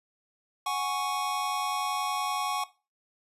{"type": "chord", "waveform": "square", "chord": "F# suspended second", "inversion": "none", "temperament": "equal", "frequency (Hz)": [740, 830.6, 1108.7], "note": ["F#5", "G#5", "C#6"], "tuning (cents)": [0, 0, 0], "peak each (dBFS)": [-35, -34, -31], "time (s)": [0.66, 2.64], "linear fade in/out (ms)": 5, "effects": ["noise-tail reverb RT60 0.3 s tail -17 dB re dry", "resampled to 32000 Hz"]}